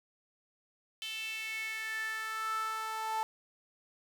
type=tone with high-pass filter sweep; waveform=sawtooth; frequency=440.3 Hz; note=A4; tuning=1 cent sharp; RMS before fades=-37 dBFS; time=1.02-3.23 s; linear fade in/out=0 ms; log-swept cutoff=3000 to 910 Hz; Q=6.4; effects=none